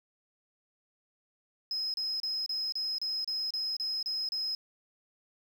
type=tone bursts; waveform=triangle; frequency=5110 Hz; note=D#8; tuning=45 cents sharp; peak=-27 dBFS; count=11; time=1.71-4.55 s; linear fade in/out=2 ms; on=230 ms; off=31 ms; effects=tanh soft clip ceiling -29 dBFS + 9-bit